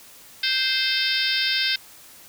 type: harmonic tone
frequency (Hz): 522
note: C5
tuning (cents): -4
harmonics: 3 / 4 / 5 / 6 / 7 / 8 / 9 / 10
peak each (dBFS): -28 / -29 / -29 / -29 / -26 / -32 / -28 / -29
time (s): 0.43-1.76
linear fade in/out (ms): 5
effects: white hiss -47 dBFS RMS until 2.28 s